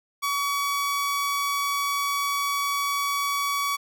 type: tone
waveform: sawtooth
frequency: 1133 Hz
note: C#6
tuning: 37 cents sharp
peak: -20 dBFS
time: 0.22-3.77 s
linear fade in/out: 20 ms
effects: none